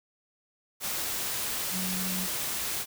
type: tone in noise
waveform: sine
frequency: 185 Hz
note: F#3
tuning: in tune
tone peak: -33 dBFS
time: 1.71-2.28 s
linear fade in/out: 50 ms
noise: white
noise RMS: -32 dBFS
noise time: 0.8-2.86 s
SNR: -4 dB
effects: none